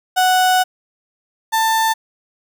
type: tone pair in turn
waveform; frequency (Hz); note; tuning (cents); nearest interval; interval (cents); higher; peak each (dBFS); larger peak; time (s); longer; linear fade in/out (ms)
35% pulse; 740 / 890; F#5 / A5; 0 / +20; minor third; 320; second; -10 / -12; first; 0.16-0.64 / 1.52-1.94; first; 20
effects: none